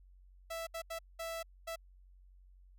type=tone bursts at uneven times; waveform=sawtooth; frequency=660 Hz; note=E5; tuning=2 cents sharp; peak=-35 dBFS; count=5; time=0.5-0.67 / 0.74-0.82 / 0.9-0.99 / 1.19-1.43 / 1.67-1.76 s; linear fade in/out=10 ms; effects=added 46 Hz sine -57 dBFS peak until 2.78 s